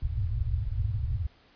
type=low-pass noise; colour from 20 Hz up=white; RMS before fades=-29 dBFS; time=0.02-1.27 s; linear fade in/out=2 ms; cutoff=120 Hz; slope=96 dB/octave; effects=pink hiss -60 dBFS RMS until 1.55 s + resampled to 11025 Hz